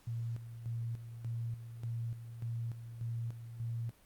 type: tone with tremolo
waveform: sine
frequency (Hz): 116.3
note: A#2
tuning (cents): -4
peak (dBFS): -35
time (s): 0.07-3.91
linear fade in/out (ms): 5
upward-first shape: square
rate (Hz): 1.7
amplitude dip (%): 65
effects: pink hiss -65 dBFS RMS until 4.05 s + Opus 48 kbps